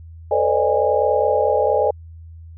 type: tone cluster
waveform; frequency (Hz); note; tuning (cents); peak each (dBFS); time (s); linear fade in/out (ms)
sine; 440.3 / 505 / 574 / 615 / 820; A4 / B4 / D5 / D#5 / G#5; +1 / +39 / -40 / -20 / -22; -21; 0.31-1.91; 5
effects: added 82 Hz sine -36 dBFS peak until 2.57 s